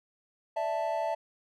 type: chord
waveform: triangle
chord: D suspended second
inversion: none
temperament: equal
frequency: 587.3 / 659.3 / 880 Hz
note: D5 / E5 / A5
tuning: 0 / 0 / 0 cents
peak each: -34 / -29 / -31 dBFS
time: 0.56-1.15 s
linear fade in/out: 10 ms
effects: none